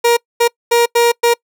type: tone bursts at uneven times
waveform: 30% pulse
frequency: 472.2 Hz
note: A#4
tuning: 22 cents sharp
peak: -6 dBFS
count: 5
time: 0.04-0.17 / 0.4-0.48 / 0.71-0.86 / 0.95-1.12 / 1.23-1.34 s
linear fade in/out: 10 ms
effects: noise-tail reverb RT60 0.1 s tail -26 dB re dry